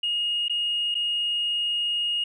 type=tone with dropouts; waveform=sine; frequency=2863 Hz; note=F7; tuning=42 cents sharp; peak=-22 dBFS; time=0.03-2.24 s; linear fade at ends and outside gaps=5 ms; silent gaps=0.483-0.496 / 0.944-0.951 s; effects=tanh soft clip ceiling -18 dBFS